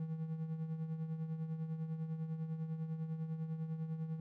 triangle tone with tremolo, 160.2 Hz, E3, 49 cents flat, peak -33 dBFS, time 0-4.2 s, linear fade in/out 2 ms, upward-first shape triangle, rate 10 Hz, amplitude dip 65%, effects none

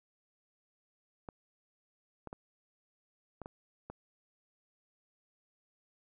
clicks, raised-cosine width 1 ms, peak -29 dBFS, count 6, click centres 1.288 / 2.273 / 2.329 / 3.417 / 3.459 / 3.9 s, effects none

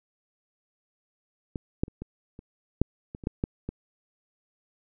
clicks, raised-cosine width 3 ms, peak -19 / -11 / -30 / -23 / -30 / -7 / -24 / -28 / -13 / -13 / -19 dBFS, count 11, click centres 1.558 / 1.835 / 1.881 / 2.02 / 2.391 / 2.816 / 3.149 / 3.238 / 3.271 / 3.439 / 3.69 s, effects none

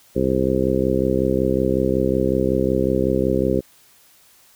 harmonic tone, 65.41 Hz, C2, in tune, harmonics 1 / 2 / 3 / 4 / 5 / 6 / 7 / 8, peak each -28 / -27 / -24 / -25 / -24 / -22 / -27 / -24 dBFS, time 0.15-3.61 s, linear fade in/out 20 ms, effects white hiss -53 dBFS RMS until 4.55 s

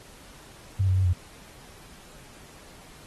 sine tone with pitch steps, 96 / 93.1 / 94.3 / 89.4 Hz, G2 / F#2 / F#2 / F2, -36 / +11 / +33 / +41 cents, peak -19 dBFS, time 0.79-1.134 s, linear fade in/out 10 ms, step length 86 ms, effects pink hiss -50 dBFS RMS until 3.06 s + AAC 32 kbps

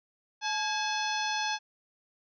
harmonic tone with a mistuned harmonic, 858 Hz, A5, 44 cents flat, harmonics 1 / 2 / 3 / 4 / 5 / 6 / 7, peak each -32 / -35 / -37 / -38 / -39 / -40 / -40 dBFS, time 0.41-1.59 s, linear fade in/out 50 ms, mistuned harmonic 2, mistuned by -85 cents, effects none

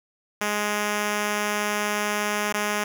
5% pulse tone with dropouts, 208.3 Hz, G#3, 5 cents sharp, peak -12 dBFS, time 0.41-2.84 s, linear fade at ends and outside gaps 5 ms, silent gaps 2.526-2.54 s, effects none

